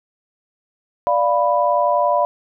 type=chord; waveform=sine; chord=B diminished; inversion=first; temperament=equal; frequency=587.3 / 698.5 / 987.8 Hz; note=D5 / F5 / B5; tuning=0 / 0 / 0 cents; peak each=-18 / -19 / -18 dBFS; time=1.07-2.25 s; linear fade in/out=0 ms; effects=none